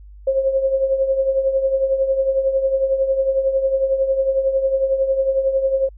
sine tone with tremolo, 536 Hz, C5, 42 cents sharp, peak -12 dBFS, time 0.27-5.89 s, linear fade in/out 5 ms, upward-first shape triangle, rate 11 Hz, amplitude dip 70%, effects added 50 Hz sine -38 dBFS peak until 5.97 s

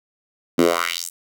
10% pulse tone with high-pass filter sweep, 85 Hz, F2, 46 cents flat, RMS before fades -20 dBFS, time 0.58-1.1 s, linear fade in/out 10 ms, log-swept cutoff 230 to 9900 Hz, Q 2.4, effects none

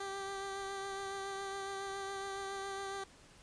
15% pulse tone with vibrato, 392 Hz, G4, in tune, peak -33 dBFS, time 0-3.04 s, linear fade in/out 5 ms, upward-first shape triangle, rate 7.2 Hz, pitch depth 20 cents each way, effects pink hiss -60 dBFS RMS until 3.42 s + resampled to 22050 Hz

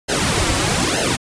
pink noise with flanger, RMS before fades -18 dBFS, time 0.08-1.17 s, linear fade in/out 20 ms, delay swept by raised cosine 0.85 to 4.85 ms, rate 1.1 Hz, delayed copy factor -0.85, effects resampled to 22050 Hz

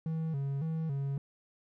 triangle tone with vibrato, 149.3 Hz, D3, 29 cents sharp, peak -29 dBFS, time 0.06-1.18 s, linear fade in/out 2 ms, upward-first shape square, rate 1.8 Hz, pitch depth 130 cents each way, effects none

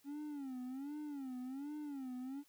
triangle tone with vibrato, 274.7 Hz, C#4, 16 cents flat, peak -40 dBFS, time 0.04-2.44 s, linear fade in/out 50 ms, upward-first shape sine, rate 1.3 Hz, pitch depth 160 cents each way, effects white hiss -71 dBFS RMS until 2.48 s

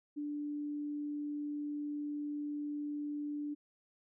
sine tone, 293.7 Hz, D4, in tune, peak -36 dBFS, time 0.16-3.55 s, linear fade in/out 20 ms, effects none

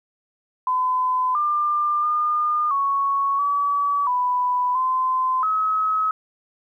sine tone with pitch steps, 1015 / 1195 / 1213 / 1109 / 1143 / 992 / 1030 / 1280 Hz, B5 / D6 / D#6 / C#6 / D6 / B5 / C6 / D#6, +47 / +30 / -44 / 0 / -47 / +7 / -28 / +49 cents, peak -18 dBFS, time 0.67-6.11 s, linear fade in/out 2 ms, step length 680 ms, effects 10-bit

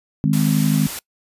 harmonic tone, 51.91 Hz, G#1, in tune, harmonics 3 / 4 / 5, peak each -17 / -19 / -21 dBFS, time 0.24-0.87 s, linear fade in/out 0 ms
white noise, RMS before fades -29 dBFS, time 0.33-0.99 s, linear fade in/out 2 ms
effects noise-tail reverb RT60 0.1 s tail -24 dB re dry + resampled to 32000 Hz

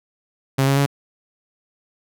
sawtooth tone with pitch steps, 135.1 / 137.86 / 140.67 Hz, C#3 / C#3 / C#3, -44 / -9 / +26 cents, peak -11 dBFS, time 0.58-0.862 s, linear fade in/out 10 ms, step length 94 ms, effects none

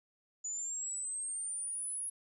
sine exponential sweep, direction up, 6920 to 10548 Hz, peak -36 dBFS, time 0.44-2.1 s, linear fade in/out 10 ms, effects none

